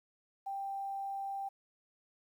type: tone with quantisation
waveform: sine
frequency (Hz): 787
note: G5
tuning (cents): +7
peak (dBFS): -36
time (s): 0.46-1.49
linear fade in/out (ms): 10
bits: 11
effects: none